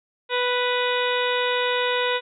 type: harmonic tone with a mistuned harmonic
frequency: 493.9 Hz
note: B4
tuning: in tune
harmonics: 1 / 2 / 3 / 4 / 5 / 6 / 7 / 8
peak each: -24 / -27 / -29 / -30 / -31 / -32 / -32 / -33 dBFS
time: 0.29-2.21 s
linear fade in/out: 50 ms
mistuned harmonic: 8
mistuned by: -79 cents
effects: none